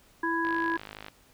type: harmonic tone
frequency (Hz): 331.9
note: E4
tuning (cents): +12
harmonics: 1 / 3 / 5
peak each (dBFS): -30 / -30 / -30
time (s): 0.23-0.77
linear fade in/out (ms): 5
type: click train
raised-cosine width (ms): 0.3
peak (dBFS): -24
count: 34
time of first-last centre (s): 0.45-1.083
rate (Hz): 52.1
effects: pink hiss -60 dBFS RMS until 1.33 s